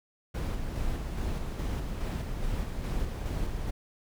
brown noise with tremolo, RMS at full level -31 dBFS, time 0.34-3.71 s, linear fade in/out 10 ms, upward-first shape square, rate 2.4 Hz, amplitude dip 30%, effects none

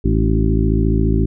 harmonic tone with a mistuned harmonic, 54.4 Hz, A1, 19 cents flat, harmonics 1 / 2 / 3 / 4 / 5 / 6 / 7, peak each -16 / -19 / -21 / -22 / -23 / -24 / -24 dBFS, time 0.04-1.26 s, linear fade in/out 10 ms, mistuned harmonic 5, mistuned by +46 cents, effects none

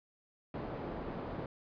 white low-pass noise, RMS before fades -41 dBFS, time 0.54-1.46 s, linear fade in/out 2 ms, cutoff 590 Hz, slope 12 dB/octave, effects resampled to 11025 Hz

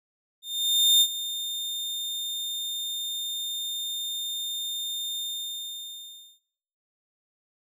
40% pulse tone with ADSR envelope, 3628 Hz, A#7, 48 cents flat, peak -14 dBFS, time 0.42-6.4 s, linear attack 590 ms, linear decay 61 ms, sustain -14 dB, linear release 1200 ms, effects noise-tail reverb RT60 0.8 s tail -23 dB re dry

